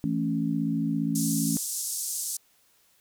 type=chord; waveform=sine; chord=A major; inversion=second; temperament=equal; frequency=164.81 / 220 / 277.2 Hz; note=E3 / A3 / C#4; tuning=0 / 0 / 0 cents; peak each=-29 / -29 / -28 dBFS; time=0.04-1.57 s; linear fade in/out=0 ms
type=band-pass noise; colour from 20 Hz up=white; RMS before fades=-32 dBFS; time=1.15-2.37 s; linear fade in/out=5 ms; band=5700 to 11000 Hz; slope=24 dB/octave
effects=white hiss -64 dBFS RMS until 3 s